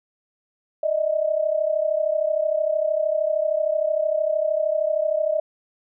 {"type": "tone pair together", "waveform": "sine", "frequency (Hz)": [603.9, 637], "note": ["D5", "D#5"], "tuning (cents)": [48, 41], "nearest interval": "minor second", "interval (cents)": 93, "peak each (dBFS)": -22, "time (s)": [0.83, 5.4], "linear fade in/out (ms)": 5, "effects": []}